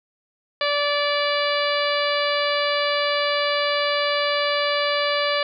harmonic tone with a mistuned harmonic, 580 Hz, D5, 22 cents flat, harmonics 1 / 2 / 3 / 4 / 5 / 6 / 7 / 8, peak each -23 / -26 / -28 / -29 / -30 / -31 / -31 / -32 dBFS, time 0.61-5.43 s, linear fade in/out 2 ms, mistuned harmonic 8, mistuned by +16 cents, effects none

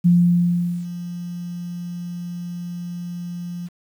sine tone with ADSR envelope, 174.61 Hz, F3, in tune, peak -10 dBFS, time 0.04-3.69 s, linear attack 20 ms, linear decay 790 ms, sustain -17 dB, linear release 28 ms, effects 8-bit

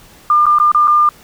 sine tone with dropouts, 1201 Hz, D6, 38 cents sharp, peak -7 dBFS, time 0.3-1.09 s, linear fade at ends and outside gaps 2 ms, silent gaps 0.457-0.465 / 0.586-0.599 / 0.717-0.747 / 0.874-0.879 s, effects pink hiss -43 dBFS RMS until 1.23 s

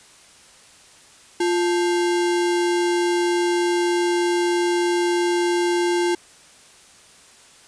sine tone with sample-and-hold, 349.2 Hz, F4, in tune, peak -17 dBFS, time 1.4-6.15 s, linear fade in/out 5 ms, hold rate 1225 Hz, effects white hiss -49 dBFS RMS until 7.67 s + resampled to 22050 Hz

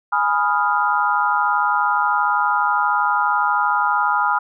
sine chord, F half-diminished seventh, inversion first, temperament equal, 830.6 / 987.8 / 1244.5 / 1396.9 Hz, Ab5 / Cb6 / Eb6 / F6, 0 / 0 / 0 / 0 cents, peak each -21 dBFS, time 0.12-4.39 s, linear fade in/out 10 ms, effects none

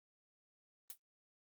blue noise with exponential decay, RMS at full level -41 dBFS, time 0.9-0.98 s, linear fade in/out 2 ms, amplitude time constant 16 ms, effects Opus 32 kbps

